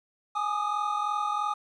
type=tone cluster; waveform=triangle; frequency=833 / 1206 / 1249 Hz; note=G#5 / D6 / D#6; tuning=+5 / +46 / +6 cents; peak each=-29 dBFS; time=0.35-1.54 s; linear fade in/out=10 ms; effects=resampled to 22050 Hz + 10-bit